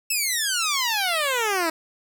10% pulse exponential sweep, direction down, 2673 to 315 Hz, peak -13 dBFS, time 0.1-1.7 s, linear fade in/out 5 ms, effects none

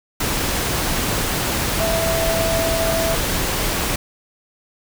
sine tone in noise, 659.3 Hz, E5, in tune, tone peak -20 dBFS, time 1.8-3.15 s, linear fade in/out 5 ms, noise pink, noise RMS -21 dBFS, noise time 0.2-3.96 s, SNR -2 dB, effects none

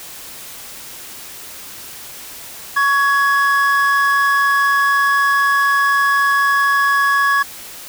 triangle tone pair together, 1119 / 1674 Hz, C#6 / G#6, +16 / +13 cents, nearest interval perfect fifth, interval 697 cents, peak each -13 dBFS, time 2.76-7.43 s, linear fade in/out 10 ms, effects white hiss -34 dBFS RMS until 7.88 s

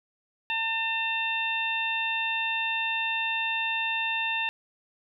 harmonic tone, 900 Hz, A5, 39 cents sharp, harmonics 1 / 2 / 3 / 4, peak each -33 / -33 / -28 / -35 dBFS, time 0.5-4.49 s, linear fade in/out 0 ms, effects none

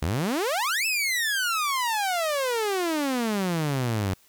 sawtooth exponential two-way sweep, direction up then down, 69.3 to 2670 to 91.2 Hz, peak -20 dBFS, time 0.02-4.14 s, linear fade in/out 5 ms, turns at 0.86 s, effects white hiss -59 dBFS RMS until 4.28 s

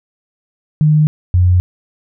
sine tone pair in turn, 152.6 / 89.8 Hz, D#3 / F2, -33 / +49 cents, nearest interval major sixth, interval 918 cents, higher first, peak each -7 dBFS, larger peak neither, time 0.81-1.07 / 1.34-1.6 s, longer neither, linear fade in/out 0 ms, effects none

